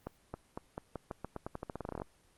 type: accelerating click train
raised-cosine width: 1 ms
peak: -24 dBFS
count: 21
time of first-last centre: 0.07-2.019 s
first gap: 270 ms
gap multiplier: 0.87
effects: pink hiss -67 dBFS RMS until 2.37 s + Opus 24 kbps